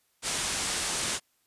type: low-pass noise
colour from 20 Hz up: white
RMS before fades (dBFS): -31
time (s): 0.22-1.2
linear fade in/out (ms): 50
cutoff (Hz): 9600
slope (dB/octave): 48
effects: white hiss -71 dBFS RMS until 1.46 s + resampled to 32000 Hz